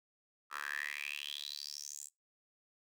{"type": "tone with high-pass filter sweep", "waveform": "10% pulse", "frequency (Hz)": 72.6, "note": "D2", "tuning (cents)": -19, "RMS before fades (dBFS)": -43, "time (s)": [0.5, 2.1], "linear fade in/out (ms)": 50, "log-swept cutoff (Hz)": [1300, 7900], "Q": 7.9, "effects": ["noise-tail reverb RT60 0.2 s tail -24 dB re dry"]}